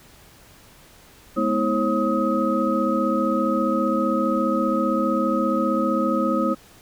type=tone cluster; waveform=sine; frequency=211.1 / 246.2 / 322.4 / 540 / 1264 Hz; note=G#3 / B3 / E4 / C#5 / D#6; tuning=+29 / -5 / -38 / -45 / +27 cents; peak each=-25 dBFS; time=1.36-6.55 s; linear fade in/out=20 ms; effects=pink hiss -50 dBFS RMS until 6.81 s